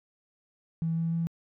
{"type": "tone with pitch steps", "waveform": "triangle", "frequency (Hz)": [163.9, 165.33, 166.76], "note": ["E3", "E3", "E3"], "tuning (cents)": [-10, 5, 20], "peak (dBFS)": -22, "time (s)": [0.82, 1.27], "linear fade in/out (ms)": 0, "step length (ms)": 150, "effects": ["tanh soft clip ceiling -24 dBFS"]}